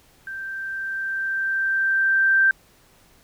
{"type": "tone with level ramp", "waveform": "sine", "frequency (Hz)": 1568, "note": "G6", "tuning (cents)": 0, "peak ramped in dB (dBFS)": [-30, -13], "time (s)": [0.27, 2.51], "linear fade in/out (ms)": 2, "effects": ["pink hiss -56 dBFS RMS until 3.23 s"]}